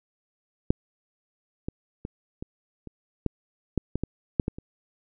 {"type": "clicks", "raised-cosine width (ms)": 3, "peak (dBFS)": [-6, -17, -20, -21, -26, -11, -10, -14, -14, -7, -13, -25], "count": 12, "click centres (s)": [0.705, 1.685, 2.051, 2.425, 2.873, 3.263, 3.777, 3.956, 4.036, 4.398, 4.481, 4.585], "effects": []}